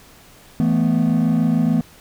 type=chord; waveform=triangle; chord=E suspended fourth; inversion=none; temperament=equal; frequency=164.81 / 220 / 246.9 Hz; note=E3 / A3 / B3; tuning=0 / 0 / 0 cents; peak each=-16 dBFS; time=0.6-1.81 s; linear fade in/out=0 ms; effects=tanh soft clip ceiling -8 dBFS + pink hiss -47 dBFS RMS until 2 s